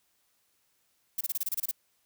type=noise bursts; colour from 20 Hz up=violet; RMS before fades=-30 dBFS; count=10; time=1.18-1.713 s; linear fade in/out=5 ms; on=29 ms; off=27 ms; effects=white hiss -72 dBFS RMS until 2.05 s